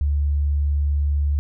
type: tone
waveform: sine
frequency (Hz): 72.3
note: D2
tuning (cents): -27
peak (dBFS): -17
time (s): 0.01-1.39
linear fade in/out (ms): 0
effects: none